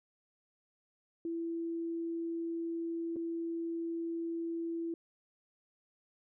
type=tone with dropouts; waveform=sine; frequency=333.5 Hz; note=E4; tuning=20 cents sharp; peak=-34 dBFS; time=1.25-4.94 s; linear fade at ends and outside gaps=2 ms; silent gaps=3.16-3.165 s; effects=none